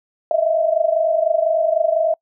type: tone cluster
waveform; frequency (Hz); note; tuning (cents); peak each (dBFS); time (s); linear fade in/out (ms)
sine; 625 / 651 / 675; D#5 / E5 / E5; +8 / -22 / +41; -19; 0.31-2.14; 2
effects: noise-tail reverb RT60 0.1 s tail -26 dB re dry